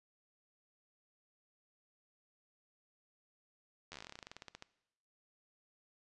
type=slowing click train; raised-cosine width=0.2 ms; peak=-30 dBFS; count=22; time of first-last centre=3.92-4.624 s; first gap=11 ms; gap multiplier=1.1; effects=noise-tail reverb RT60 0.9 s tail -20 dB re dry + resampled to 24000 Hz